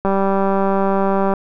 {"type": "click train", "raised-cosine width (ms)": 1, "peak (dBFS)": -5, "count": 252, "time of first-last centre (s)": [0.05, 1.337], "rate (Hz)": 195, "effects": []}